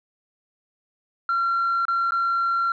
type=tone with dropouts; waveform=sine; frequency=1369 Hz; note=F6; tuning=35 cents flat; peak=-18 dBFS; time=1.29-2.72 s; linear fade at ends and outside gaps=2 ms; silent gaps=1.853-1.882 / 2.108-2.12 s; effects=tanh soft clip ceiling -17 dBFS